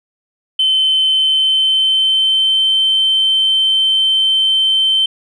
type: tone with pitch glide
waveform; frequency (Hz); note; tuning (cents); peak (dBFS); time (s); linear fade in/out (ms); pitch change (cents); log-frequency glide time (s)
sine; 3071 to 3098; G7 to G7; -36 to -21; -9; 0.59-5.06; 5; +15; 1.06-2.72
effects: tanh soft clip ceiling -6 dBFS